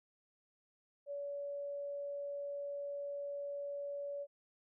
sine tone, 569 Hz, C#5, 45 cents sharp, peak -39 dBFS, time 1.06-4.27 s, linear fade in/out 50 ms, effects none

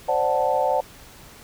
sine chord, D dominant seventh, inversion third, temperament equal, 523.3 / 587.3 / 740 / 880 Hz, C5 / D5 / F#5 / A5, 0 / 0 / 0 / 0 cents, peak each -24 dBFS, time 0.08-0.81 s, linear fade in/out 10 ms, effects pink hiss -46 dBFS RMS until 1.43 s

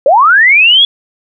sine linear sweep, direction up, 507 to 3418 Hz, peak -3 dBFS, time 0.06-0.85 s, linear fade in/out 2 ms, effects none

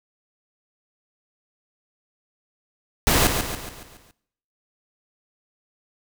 pink noise with echo, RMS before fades -18 dBFS, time 3.07-3.27 s, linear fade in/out 0 ms, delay 140 ms, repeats 6, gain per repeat -6 dB, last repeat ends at 4.11 s, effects noise-tail reverb RT60 0.7 s tail -20 dB re dry

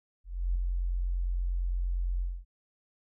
sine tone with ADSR envelope, 44.35 Hz, F1, 27 cents sharp, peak -24 dBFS, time 0.24-2.45 s, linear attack 310 ms, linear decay 6 ms, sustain -3 dB, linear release 240 ms, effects none

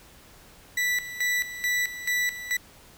40% pulse tone with tremolo, 1969 Hz, B6, 6 cents flat, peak -22 dBFS, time 0.77-2.57 s, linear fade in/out 5 ms, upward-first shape square, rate 2.3 Hz, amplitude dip 75%, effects pink hiss -52 dBFS RMS until 2.97 s

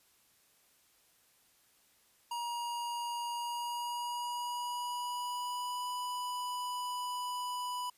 square tone with pitch glide, 950 to 989.2 Hz, A#5 to B5, +33 to +3 cents, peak -36 dBFS, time 2.31-7.9 s, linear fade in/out 5 ms, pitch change +70 cents, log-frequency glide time 3.35-5.89 s, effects white hiss -68 dBFS RMS until 7.97 s + resampled to 32000 Hz

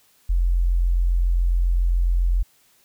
sine tone, 43.65 Hz, F1, in tune, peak -16 dBFS, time 0.29-2.43 s, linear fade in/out 10 ms, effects white hiss -59 dBFS RMS until 2.84 s

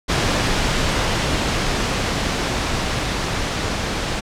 pink noise with level ramp, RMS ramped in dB -18 to -23 dBFS, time 0.08-4.21 s, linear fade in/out 20 ms, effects low-pass 6000 Hz 12 dB/octave

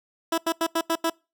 15% pulse tone bursts, 329.6 Hz, E4, in tune, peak -15 dBFS, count 6, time 0.32-1.099 s, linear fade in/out 5 ms, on 59 ms, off 85 ms, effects noise-tail reverb RT60 0.3 s tail -26 dB re dry

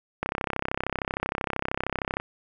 click train, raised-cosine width 0.5 ms, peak -11 dBFS, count 66, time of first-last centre 0.23-2.2 s, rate 33 Hz, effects none

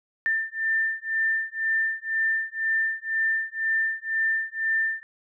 sine beating tone pair, 1788 / 1790 Hz, A6 / A6, +27 / +29 cents, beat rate 2 Hz, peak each -26 dBFS, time 0.26-5.03 s, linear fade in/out 0 ms, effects none

